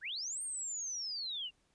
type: linear two-way sweep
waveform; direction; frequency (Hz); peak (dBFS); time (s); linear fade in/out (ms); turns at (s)
sine; up then down; 1396.9 to 8800 to 2729; -37; 0.01-1.51; 50; 0.42
effects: pink hiss -74 dBFS RMS until 1.74 s + resampled to 22050 Hz